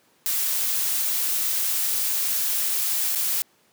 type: noise with dropouts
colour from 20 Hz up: blue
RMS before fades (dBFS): -24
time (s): 0.26-3.42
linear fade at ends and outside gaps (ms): 0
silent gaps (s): 3.15-3.157
effects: pink hiss -61 dBFS RMS until 3.72 s + high-pass 200 Hz 12 dB/octave